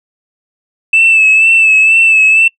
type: tone with vibrato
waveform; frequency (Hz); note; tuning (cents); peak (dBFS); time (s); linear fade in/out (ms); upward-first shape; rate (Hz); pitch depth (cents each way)
sine; 2631; E7; -4; -3; 0.93-2.48; 5; sine; 2.1; 38
effects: noise-tail reverb RT60 0.1 s tail -23 dB re dry + tanh soft clip ceiling -1 dBFS